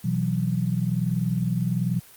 sine chord, B suspended fourth, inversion none, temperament equal with one note detuned, 123.83 / 164.81 / 185 Hz, B2 / E3 / F#3, +5 / 0 / 0 cents, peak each -26 dBFS, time 0.04-2 s, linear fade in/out 10 ms, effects white hiss -49 dBFS RMS until 2.16 s + Opus 24 kbps

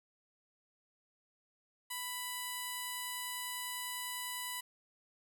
5% pulse tone with notch filter, 990 Hz, B5, 4 cents sharp, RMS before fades -41 dBFS, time 1.9-4.61 s, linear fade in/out 10 ms, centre 5700 Hz, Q 1.5, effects none

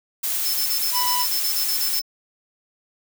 blue noise, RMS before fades -24 dBFS, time 0.23-2 s, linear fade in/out 10 ms
square tone bursts, 5274 Hz, E8, in tune, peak -24 dBFS, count 13, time 0.45-2.017 s, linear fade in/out 10 ms, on 91 ms, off 32 ms
45% pulse tone, 987.8 Hz, B5, in tune, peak -23 dBFS, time 0.92-1.26 s, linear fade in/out 50 ms
effects none

